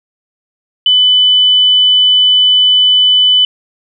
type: tone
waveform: sine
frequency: 3000 Hz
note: F#7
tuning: 23 cents sharp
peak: -5 dBFS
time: 0.86-3.45 s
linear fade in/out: 2 ms
effects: none